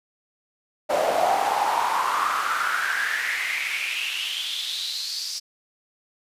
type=noise with high-pass filter sweep; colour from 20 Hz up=brown; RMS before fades=-25 dBFS; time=0.89-5.4 s; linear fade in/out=20 ms; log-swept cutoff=600 to 5100 Hz; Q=6.1; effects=resampled to 32000 Hz